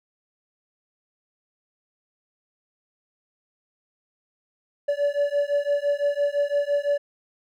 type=beating tone pair; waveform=triangle; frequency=572 / 577.9 Hz; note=D5 / D5; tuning=-46 / -28 cents; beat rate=5.9 Hz; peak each=-22 dBFS; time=4.88-6.98 s; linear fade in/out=10 ms; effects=none